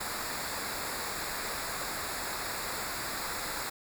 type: noise with comb filter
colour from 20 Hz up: pink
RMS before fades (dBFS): -36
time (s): 0-3.7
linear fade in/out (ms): 10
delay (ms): 0.33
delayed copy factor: -0.75
effects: none